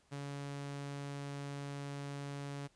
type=tone; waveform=sawtooth; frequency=141.5 Hz; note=C#3; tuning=36 cents sharp; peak=-37 dBFS; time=0.11-2.68 s; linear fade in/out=20 ms; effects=pink hiss -71 dBFS RMS until 2.75 s + resampled to 22050 Hz